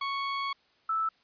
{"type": "tone pair in turn", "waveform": ["sawtooth", "sine"], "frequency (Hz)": [1108.7, 1315], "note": ["C#6", "E6"], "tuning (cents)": [0, -5], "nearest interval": "minor third", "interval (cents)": 295, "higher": "second", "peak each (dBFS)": -26, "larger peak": "neither", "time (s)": [[0.01, 0.53], [0.89, 1.09]], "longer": "first", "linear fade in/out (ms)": 5, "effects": ["white hiss -66 dBFS RMS until 1.23 s", "resampled to 11025 Hz"]}